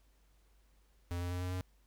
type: tone with pitch steps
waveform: square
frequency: 87.31 / 88.38 / 89.45 / 90.55 / 91.65 Hz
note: F2 / F2 / F2 / F#2 / F#2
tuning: 0 / +21 / +42 / -37 / -16 cents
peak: -36 dBFS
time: 1.11-1.61 s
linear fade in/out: 0 ms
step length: 100 ms
effects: added 50 Hz sine -65 dBFS peak until 1.86 s + pink hiss -74 dBFS RMS until 1.86 s